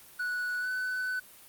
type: tone with pitch glide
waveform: triangle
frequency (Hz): 1474 to 1504.1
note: F#6 to F#6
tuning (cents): -7 to +28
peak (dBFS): -28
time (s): 0.19-1.2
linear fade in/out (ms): 10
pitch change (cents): +35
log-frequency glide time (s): 0.6-0.68
effects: white hiss -53 dBFS RMS until 1.48 s + Opus 32 kbps